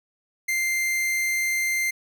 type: tone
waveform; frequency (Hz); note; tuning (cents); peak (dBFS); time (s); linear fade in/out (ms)
45% pulse; 2093; C7; 0; -22; 0.48-1.91; 10
effects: none